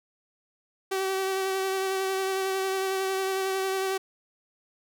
sawtooth tone with vibrato, 382.9 Hz, G4, 41 cents flat, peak -22 dBFS, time 0.91-3.98 s, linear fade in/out 10 ms, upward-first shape sine, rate 11 Hz, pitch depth 17 cents each way, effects none

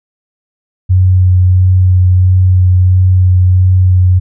sine tone with vibrato, 91.9 Hz, F#2, 11 cents flat, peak -4 dBFS, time 0.89-4.2 s, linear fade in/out 20 ms, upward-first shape sine, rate 1.5 Hz, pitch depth 13 cents each way, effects none

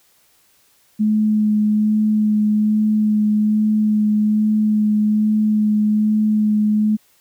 sine tone with vibrato, 212.9 Hz, G#3, 43 cents sharp, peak -13 dBFS, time 0.99-6.97 s, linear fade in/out 20 ms, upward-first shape sine, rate 1.2 Hz, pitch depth 12 cents each way, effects white hiss -57 dBFS RMS until 7.2 s

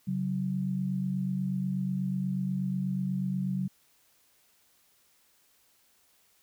sine tone pair together, 138.59 / 186.82 Hz, C#3 / F#3, 0 / +17 cents, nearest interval perfect fourth, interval 517 cents, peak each -33 / -29 dBFS, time 0.07-3.68 s, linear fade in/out 10 ms, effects white hiss -66 dBFS RMS until 6.42 s

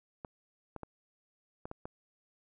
clicks, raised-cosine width 1 ms, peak -27 dBFS, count 6, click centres 0.248 / 0.763 / 0.833 / 1.655 / 1.714 / 1.855 s, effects none

